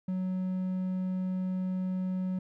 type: tone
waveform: triangle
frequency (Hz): 185.4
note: F#3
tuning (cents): +4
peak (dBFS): -27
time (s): 0.08-2.39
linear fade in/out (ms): 5
effects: none